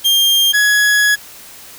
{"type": "tone pair in turn", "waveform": "40% pulse", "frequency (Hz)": [3200, 1678.6], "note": ["G7", "G#6"], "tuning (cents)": [35, 18], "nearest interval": "major seventh", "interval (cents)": 1117, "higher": "first", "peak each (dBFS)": -9, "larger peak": "neither", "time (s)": [[0.04, 0.53], [0.53, 1.16]], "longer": "second", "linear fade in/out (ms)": 20, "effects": ["white hiss -37 dBFS RMS until 1.78 s"]}